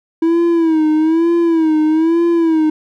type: tone with vibrato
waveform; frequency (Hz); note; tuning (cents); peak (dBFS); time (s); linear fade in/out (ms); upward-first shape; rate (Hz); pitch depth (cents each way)
triangle; 324.2; E4; -29; -8; 0.22-2.7; 5; sine; 1.1; 88
effects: none